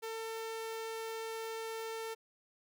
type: tone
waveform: sawtooth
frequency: 448.6 Hz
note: A4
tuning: 34 cents sharp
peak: -35 dBFS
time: 0.02-2.15 s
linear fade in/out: 20 ms
effects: none